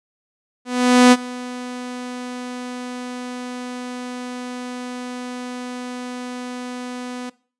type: tone with ADSR envelope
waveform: sawtooth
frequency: 248.5 Hz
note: B3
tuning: 11 cents sharp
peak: -3 dBFS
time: 0.65-7.3 s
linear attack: 470 ms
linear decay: 41 ms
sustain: -21 dB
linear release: 10 ms
effects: noise-tail reverb RT60 0.4 s tail -20 dB re dry + resampled to 22050 Hz